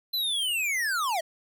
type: linear sweep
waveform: square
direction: down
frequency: 4105 to 609 Hz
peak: -26 dBFS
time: 0.13-1.21 s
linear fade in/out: 10 ms
effects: none